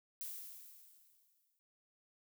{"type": "noise with exponential decay", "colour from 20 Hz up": "violet", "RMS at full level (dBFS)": -43, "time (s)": [0.21, 1.59], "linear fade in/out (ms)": 0, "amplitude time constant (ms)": 300, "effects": []}